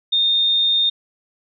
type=tone; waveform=sine; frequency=3654 Hz; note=A#7; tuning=35 cents flat; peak=-14 dBFS; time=0.12-0.9 s; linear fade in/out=10 ms; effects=none